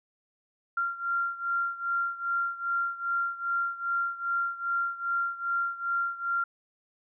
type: beating tone pair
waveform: sine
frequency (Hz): 1382 / 1384.5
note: F6 / F6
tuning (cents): -19 / -15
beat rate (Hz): 2.5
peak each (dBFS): -29 / -32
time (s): 0.77-6.44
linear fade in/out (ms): 5
effects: none